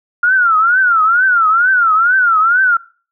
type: tone with vibrato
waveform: sine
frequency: 1396.9 Hz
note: F6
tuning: in tune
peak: -8 dBFS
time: 0.23-2.77 s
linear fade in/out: 5 ms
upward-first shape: triangle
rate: 2.2 Hz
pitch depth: 200 cents each way
effects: noise-tail reverb RT60 0.4 s tail -22 dB re dry